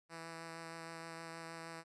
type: tone with vibrato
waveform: 5% pulse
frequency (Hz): 164.81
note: E3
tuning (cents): 0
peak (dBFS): -35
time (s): 0.09-1.84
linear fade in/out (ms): 50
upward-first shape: sine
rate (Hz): 6.4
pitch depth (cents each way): 10
effects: resampled to 24000 Hz